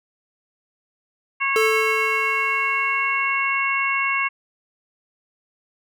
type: harmonic tone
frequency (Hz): 548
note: C#5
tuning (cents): -20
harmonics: 2 / 3 / 4 / 5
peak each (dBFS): -24 / -29 / -22 / -26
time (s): 1.4-4.29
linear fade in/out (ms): 20
type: tone with exponential decay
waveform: square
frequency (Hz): 440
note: A4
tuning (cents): 0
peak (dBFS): -17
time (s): 1.56-3.59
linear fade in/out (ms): 1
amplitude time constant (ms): 440
effects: none